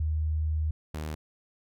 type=tone pair in turn; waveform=sine / sawtooth; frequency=77.78 / 77.24 Hz; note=D#2 / D#2; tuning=0 / -12 cents; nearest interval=unison; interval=12 cents; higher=first; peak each=-25 / -29 dBFS; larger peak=first; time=0-0.71 / 0.94-1.15 s; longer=first; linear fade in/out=5 ms; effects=none